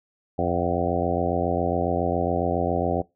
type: harmonic tone with a mistuned harmonic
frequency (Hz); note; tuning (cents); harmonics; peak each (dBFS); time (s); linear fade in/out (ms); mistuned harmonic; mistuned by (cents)
87.3; F2; 0; 1 / 2 / 3 / 4 / 5 / 6 / 7 / 8 / 9; -30 / -30 / -30 / -30 / -30 / -30 / -30 / -30 / -30; 0.38-3.02; 10; 9; -45
effects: noise-tail reverb RT60 0.2 s tail -20 dB re dry